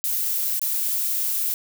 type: noise with dropouts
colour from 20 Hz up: violet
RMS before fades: -24 dBFS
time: 0.04-1.54 s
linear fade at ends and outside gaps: 0 ms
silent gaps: 0.594-0.616 s
effects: none